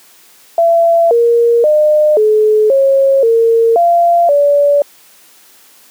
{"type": "tone with pitch steps", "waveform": "sine", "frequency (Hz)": [673, 469.3, 606, 428.9, 544, 457.7, 688, 575], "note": ["E5", "A#4", "D#5", "A4", "C#5", "A#4", "F5", "D5"], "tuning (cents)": [36, 12, -46, -44, -33, -32, -26, -37], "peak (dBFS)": -6, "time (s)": [0.58, 4.82], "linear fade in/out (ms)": 2, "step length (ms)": 530, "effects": ["white hiss -44 dBFS RMS until 5.9 s", "high-pass 200 Hz 12 dB/octave"]}